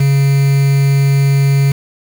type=tone with quantisation; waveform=triangle; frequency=138.59 Hz; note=C#3; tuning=in tune; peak=-6 dBFS; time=0-1.72 s; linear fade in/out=5 ms; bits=4; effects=none